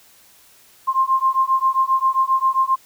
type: beating tone pair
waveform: sine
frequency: 1054 / 1061.5 Hz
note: C6 / C6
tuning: +12 / +25 cents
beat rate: 7.5 Hz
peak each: -18 dBFS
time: 0.87-2.76 s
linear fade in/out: 20 ms
effects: white hiss -51 dBFS RMS until 2.85 s